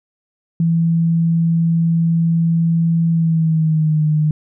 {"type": "tone with pitch glide", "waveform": "sine", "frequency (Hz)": [166, 153.1], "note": ["E3", "D#3"], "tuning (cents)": [12, -28], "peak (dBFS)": -12, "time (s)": [0.6, 4.31], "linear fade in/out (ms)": 2, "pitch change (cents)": -140, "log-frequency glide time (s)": [3.1, 4.04], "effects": []}